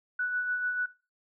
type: tone with tremolo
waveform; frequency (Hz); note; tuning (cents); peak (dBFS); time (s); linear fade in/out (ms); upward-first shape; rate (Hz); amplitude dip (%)
sine; 1480; F#6; 0; -26; 0.19-0.86; 5; sine; 6.8; 45
effects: noise-tail reverb RT60 0.3 s tail -18 dB re dry